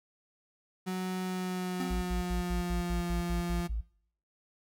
35% pulse tone with pitch glide, 185 to 173.61 Hz, F#3 to F3, 0 to -10 cents, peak -30 dBFS, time 0.86-3.68 s, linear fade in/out 20 ms, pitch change -110 cents, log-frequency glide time 1.23-3.12 s
square tone with exponential decay, 258.2 Hz, C4, 23 cents flat, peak -33 dBFS, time 1.8-2.23 s, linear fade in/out 1 ms, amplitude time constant 92 ms
sine tone bursts, 55 Hz, A1, in tune, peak -30 dBFS, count 10, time 1.9-3.811 s, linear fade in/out 10 ms, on 120 ms, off 79 ms
effects noise-tail reverb RT60 0.6 s tail -22 dB re dry

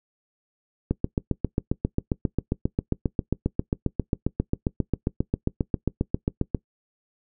click train, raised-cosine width 3 ms, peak -9 dBFS, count 43, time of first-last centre 0.91-6.548 s, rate 7.45 Hz, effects noise-tail reverb RT60 0.1 s tail -21 dB re dry

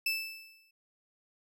30% pulse tone with exponential decay, 2637 Hz, E7, in tune, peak -24 dBFS, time 0.06-0.71 s, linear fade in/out 5 ms, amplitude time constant 140 ms, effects none

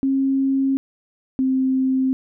sine tone pair in turn, 270 / 262.2 Hz, C#4 / C4, -45 / +4 cents, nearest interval minor second, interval 51 cents, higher first, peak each -16 / -16 dBFS, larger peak neither, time 0.03-0.77 / 1.39-2.13 s, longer neither, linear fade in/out 0 ms, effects none

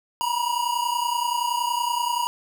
square tone pair together, 946.4 / 977 Hz, A#5 / B5, +26 / -19 cents, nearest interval minor second, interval 55 cents, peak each -26 dBFS, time 0.21-2.27 s, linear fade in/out 0 ms, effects 8-bit

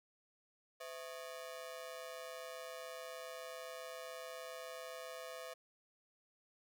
sawtooth ring-modulated tone, 584 Hz, D5, 10 cents flat, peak -39 dBFS, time 0.8-5.54 s, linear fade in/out 10 ms, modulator 73.6 Hz, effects none

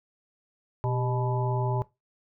harmonic tone with a mistuned harmonic, 123.47 Hz, B2, in tune, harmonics 1 / 3 / 5 / 7 / 8, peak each -26 / -34 / -36 / -34 / -38 dBFS, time 0.84-1.82 s, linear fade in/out 0 ms, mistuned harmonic 3, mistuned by +100 cents, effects noise-tail reverb RT60 0.2 s tail -18 dB re dry

